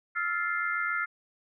sine chord, F major seventh, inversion third, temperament just, 1309.6 / 1396.9 / 1746.1 / 2095 Hz, E6 / F6 / A6 / C7, -12 / 0 / -14 / +2 cents, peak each -35 / -30 / -36 / -33 dBFS, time 0.15-1.06 s, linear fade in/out 20 ms, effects none

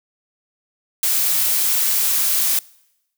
blue noise, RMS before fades -18 dBFS, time 1.03-2.59 s, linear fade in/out 2 ms, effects noise-tail reverb RT60 0.9 s tail -24 dB re dry

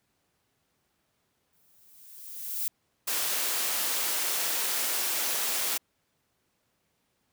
violet noise with exponential growth, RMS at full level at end -29 dBFS, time 1.53-2.68 s, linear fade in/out 0 ms, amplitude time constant 250 ms
white high-pass noise, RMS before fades -29 dBFS, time 3.07-5.78 s, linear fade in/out 10 ms, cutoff 340 Hz, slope 12 dB/octave
effects pink hiss -74 dBFS RMS until 7.32 s + high-pass 80 Hz 12 dB/octave

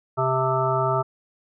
harmonic tone with a mistuned harmonic, 131.3 Hz, C3, 6 cents sharp, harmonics 1 / 3 / 5 / 7 / 9 / 10, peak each -26 / -27 / -25 / -27 / -28 / -27 dBFS, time 0.17-1.03 s, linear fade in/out 20 ms, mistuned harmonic 7, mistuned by -40 cents, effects none

